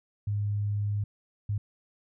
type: tone bursts at uneven times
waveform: sine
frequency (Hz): 103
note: G#2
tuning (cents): -14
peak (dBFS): -26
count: 2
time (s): 0.27-1.04 / 1.49-1.58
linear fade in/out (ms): 5
effects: none